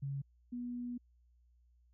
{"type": "tone pair in turn", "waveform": "sine", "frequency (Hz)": [138.59, 243.6], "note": ["C#3", "B3"], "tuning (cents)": [0, -24], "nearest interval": "minor seventh", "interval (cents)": 976, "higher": "second", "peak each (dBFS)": [-36, -38], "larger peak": "first", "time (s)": [[0.02, 0.22], [0.52, 0.98]], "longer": "second", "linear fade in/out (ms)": 10, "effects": ["added 60 Hz sine -65 dBFS peak until 1.93 s"]}